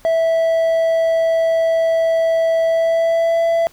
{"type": "tone with pitch glide", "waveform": "triangle", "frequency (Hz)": [656, 667.1], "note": ["E5", "E5"], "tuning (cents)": [-9, 20], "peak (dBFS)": -11, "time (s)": [0.05, 3.67], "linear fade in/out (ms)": 0, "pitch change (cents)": 29, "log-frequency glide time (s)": [2.65, 3.44], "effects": ["pink hiss -49 dBFS RMS until 3.72 s"]}